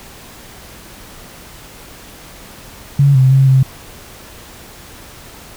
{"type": "tone with pitch steps", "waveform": "sine", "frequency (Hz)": [140.4, 130.9, 134.6, 132.4], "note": ["C#3", "C3", "C3", "C3"], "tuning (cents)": [22, 1, 49, 21], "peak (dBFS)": -6, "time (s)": [2.99, 3.63], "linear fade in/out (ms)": 5, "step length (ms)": 160, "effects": ["pink hiss -37 dBFS RMS until 5.56 s"]}